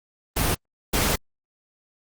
pink noise bursts at uneven times, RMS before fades -22 dBFS, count 2, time 0.36-0.55 / 0.93-1.16 s, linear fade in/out 10 ms, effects Opus 24 kbps

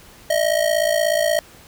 square ring-modulated tone, 630 Hz, D#5, 21 cents sharp, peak -14 dBFS, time 0.3-1.39 s, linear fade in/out 0 ms, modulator 28.3 Hz, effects pink hiss -46 dBFS RMS until 1.67 s

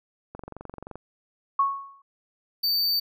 click train, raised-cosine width 1 ms, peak -24 dBFS, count 15, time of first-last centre 0.35-0.956 s, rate 23.1 Hz
sine tone with exponential decay, 1104 Hz, C#6, 7 cents flat, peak -16 dBFS, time 1.59-2.02 s, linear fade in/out 5 ms, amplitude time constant 93 ms
square tone, 4588 Hz, D8, 41 cents flat, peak -22 dBFS, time 2.63-3 s, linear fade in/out 10 ms
effects none

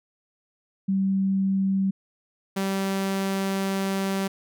sine / sawtooth tone pair in turn, 193.2 / 194.05 Hz, G3 / G3, -25 / -17 cents, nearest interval unison, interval 8 cents, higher second, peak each -20 dBFS, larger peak neither, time 0.88-1.91 / 2.56-4.28 s, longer second, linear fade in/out 10 ms, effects none

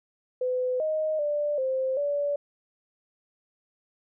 sine tone with pitch steps, 505 / 623 / 589 / 524 / 576 Hz, B4 / D#5 / D5 / C5 / D5, +39 / +2 / +5 / +2 / -34 cents, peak -24 dBFS, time 0.41-2.36 s, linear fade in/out 5 ms, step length 390 ms, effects none

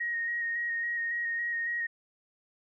sine tone with vibrato, 1874 Hz, A#6, 9 cents sharp, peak -29 dBFS, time 0-1.87 s, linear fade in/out 10 ms, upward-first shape square, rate 3.6 Hz, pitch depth 16 cents each way, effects none

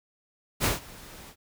pink noise with ADSR envelope, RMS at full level -23 dBFS, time 0.6-1.36 s, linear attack 44 ms, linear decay 150 ms, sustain -23 dB, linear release 74 ms, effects none

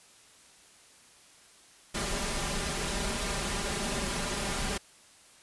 pink noise with comb filter, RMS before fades -32 dBFS, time 1.94-4.78 s, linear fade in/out 10 ms, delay 5 ms, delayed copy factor +0.65, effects white hiss -57 dBFS RMS until 5.42 s + resampled to 24000 Hz

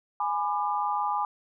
sine chord, G# diminished, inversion none, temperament just, 830.6 / 996.7 / 1196.1 Hz, G#5 / B5 / D6, 0 / +16 / +31 cents, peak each -28 / -30 / -31 dBFS, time 0.2-1.25 s, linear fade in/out 2 ms, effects none

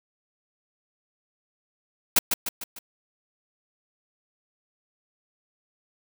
white noise with echo, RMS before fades -17 dBFS, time 2.16-2.19 s, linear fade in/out 5 ms, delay 150 ms, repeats 4, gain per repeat -6 dB, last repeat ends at 2.79 s, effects none

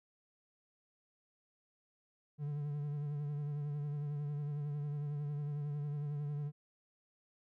triangle tone with vibrato, 146.2 Hz, D3, 7 cents flat, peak -34 dBFS, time 2.38-6.52 s, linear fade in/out 50 ms, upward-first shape triangle, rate 11 Hz, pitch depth 45 cents each way, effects none

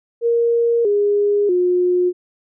sine tone with pitch steps, 468 / 409.8 / 358.8 Hz, A#4 / G#4 / F4, +7 / -23 / +47 cents, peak -13 dBFS, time 0.21-2.13 s, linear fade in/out 50 ms, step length 640 ms, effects none

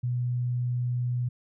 sine tone, 123 Hz, B2, 7 cents flat, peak -25 dBFS, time 0.03-1.29 s, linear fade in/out 10 ms, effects none

